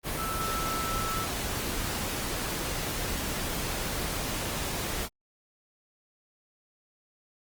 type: tone in noise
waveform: sine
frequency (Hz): 1318.5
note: E6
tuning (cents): 0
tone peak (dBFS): -32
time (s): 0.16-1.28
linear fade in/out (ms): 50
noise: pink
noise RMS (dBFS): -32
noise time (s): 0.03-5.09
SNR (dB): -3
effects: Opus 32 kbps

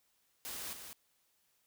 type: noise with echo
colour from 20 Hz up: white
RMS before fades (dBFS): -43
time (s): 0.45-0.73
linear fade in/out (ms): 0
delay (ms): 200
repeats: 1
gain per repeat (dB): -6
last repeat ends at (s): 0.93
effects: white hiss -75 dBFS RMS until 1.66 s

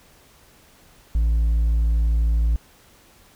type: tone with hard clipping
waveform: sine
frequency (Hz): 56.4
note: A1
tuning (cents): +44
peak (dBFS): -17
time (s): 1.15-2.56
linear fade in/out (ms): 0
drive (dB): 2
effects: pink hiss -53 dBFS RMS until 3.35 s

